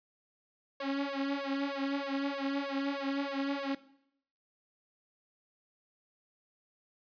sawtooth tone with flanger, 277.2 Hz, C#4, in tune, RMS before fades -34 dBFS, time 0.8-3.75 s, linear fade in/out 5 ms, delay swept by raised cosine 1.8 to 4.3 ms, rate 3.2 Hz, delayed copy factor +0.9, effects noise-tail reverb RT60 0.7 s tail -17 dB re dry + resampled to 11025 Hz

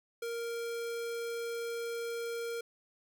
square tone, 466.2 Hz, A#4, in tune, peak -36 dBFS, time 0.22-2.61 s, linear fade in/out 5 ms, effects none

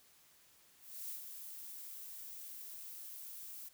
violet noise with ADSR envelope, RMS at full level -43 dBFS, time 0.79-3.69 s, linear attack 310 ms, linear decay 98 ms, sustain -6 dB, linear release 9 ms, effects white hiss -66 dBFS RMS until 3.73 s

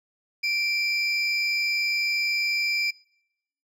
triangle tone pair together, 2349 / 4977 Hz, D7 / D#8, 0 / 0 cents, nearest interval octave + minor second, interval 1300 cents, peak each -23 / -27 dBFS, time 0.43-2.91 s, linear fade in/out 10 ms, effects noise-tail reverb RT60 0.8 s tail -24 dB re dry

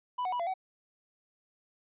triangle tone with pitch steps, 991 / 739 / 979 / 683 / 754 Hz, B5 / F#5 / B5 / F5 / F#5, +6 / -2 / -15 / -39 / +32 cents, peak -28 dBFS, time 0.18-0.54 s, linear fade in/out 10 ms, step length 72 ms, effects resampled to 8000 Hz

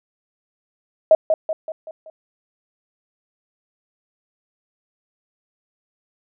sine tone with echo, 634 Hz, D#5, 32 cents sharp, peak -7 dBFS, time 1.11-1.15 s, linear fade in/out 2 ms, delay 190 ms, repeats 5, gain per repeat -6 dB, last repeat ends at 2.1 s, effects none

